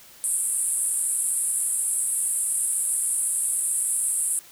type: band-pass noise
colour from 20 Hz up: pink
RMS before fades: -25 dBFS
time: 0.24-4.39 s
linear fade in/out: 0 ms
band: 8200 to 11000 Hz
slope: 96 dB/octave
effects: white hiss -49 dBFS RMS until 4.51 s